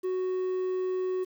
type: tone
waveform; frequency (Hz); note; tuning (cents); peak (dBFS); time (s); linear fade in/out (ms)
triangle; 370; F#4; 0; -25; 0.03-1.25; 20
effects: 9-bit